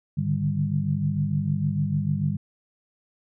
sine tone cluster, 102.4 / 144.5 / 151.2 / 198.5 Hz, G#2 / D3 / D#3 / G3, -24 / -28 / -49 / +22 cents, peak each -30 / -29 / -25 / -28 dBFS, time 0.17-2.37 s, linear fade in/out 10 ms, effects none

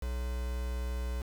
triangle tone with quantisation, 61.5 Hz, B1, 7 cents flat, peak -30 dBFS, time 0.02-1.22 s, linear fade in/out 5 ms, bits 7, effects none

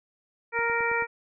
harmonic tone, 466.2 Hz, A#4, in tune, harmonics 1 / 2 / 3 / 4 / 5, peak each -30 / -30 / -30 / -30 / -30 dBFS, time 0.52-1.07 s, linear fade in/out 50 ms
click train, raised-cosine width 2 ms, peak -30 dBFS, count 5, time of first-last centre 0.59-1.023 s, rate 9.23 Hz
effects none

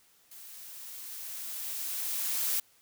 blue noise with level ramp, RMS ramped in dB -49 to -29 dBFS, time 0.31-2.6 s, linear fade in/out 5 ms, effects white hiss -64 dBFS RMS until 2.81 s

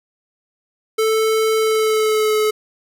square tone with pitch glide, 440 to 429 Hz, A4 to A4, 0 to -44 cents, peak -15 dBFS, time 0.98-2.51 s, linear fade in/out 10 ms, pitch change -44 cents, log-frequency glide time 1.57-2.37 s, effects none

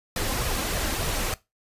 pink noise with flanger, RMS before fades -27 dBFS, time 0.16-1.34 s, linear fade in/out 2 ms, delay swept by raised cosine 1.6 to 3.8 ms, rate 3.4 Hz, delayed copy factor +0.5, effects noise-tail reverb RT60 0.2 s tail -18 dB re dry + resampled to 32000 Hz

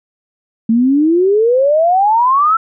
sine exponential sweep, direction up, 220 to 1351 Hz, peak -8 dBFS, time 0.69-2.57 s, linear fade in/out 5 ms, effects none

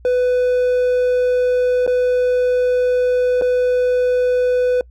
triangle tone with dropouts, 498.1 Hz, B4, 15 cents sharp, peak -11 dBFS, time 0.05-4.81 s, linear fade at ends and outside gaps 1 ms, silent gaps 1.865-1.876 / 3.413-3.42 s, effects noise-tail reverb RT60 0.1 s tail -25 dB re dry + added 60 Hz sine -41 dBFS peak until 4.9 s

